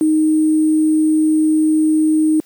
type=tone with sample-and-hold; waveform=sine; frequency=311.1 Hz; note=D#4; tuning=in tune; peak=-10 dBFS; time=0.01-2.4 s; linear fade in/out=0 ms; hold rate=8820 Hz; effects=white hiss -52 dBFS RMS until 2.45 s + high-pass 200 Hz 12 dB/octave